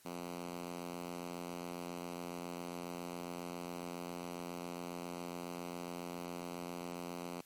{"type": "tone with high-pass filter", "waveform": "5% pulse", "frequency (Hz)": 87.31, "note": "F2", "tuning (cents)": 0, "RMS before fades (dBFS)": -44, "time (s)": [0.05, 7.41], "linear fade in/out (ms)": 5, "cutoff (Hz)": 200, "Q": 2, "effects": ["white hiss -64 dBFS RMS until 7.45 s", "MP3 64 kbps"]}